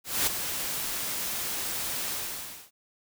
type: noise with ADSR envelope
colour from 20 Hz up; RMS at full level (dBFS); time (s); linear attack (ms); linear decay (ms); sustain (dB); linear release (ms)
white; -24; 0.04-2.71; 230; 9; -8; 600
effects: none